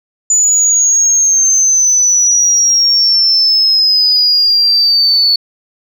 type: exponential sweep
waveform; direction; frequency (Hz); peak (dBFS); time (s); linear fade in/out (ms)
sine; down; 7000 to 4435; -6; 0.3-5.36; 5
effects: tanh soft clip ceiling -2 dBFS